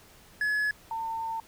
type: tone pair in turn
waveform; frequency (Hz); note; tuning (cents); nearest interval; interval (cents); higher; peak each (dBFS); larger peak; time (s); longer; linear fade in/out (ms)
triangle / sine; 1699 / 902.5; G#6 / A5; +39 / +44; major seventh; 1095; first; -23 / -30; first; 0.41-0.71 / 0.91-1.4; second; 2
effects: pink hiss -55 dBFS RMS until 1.47 s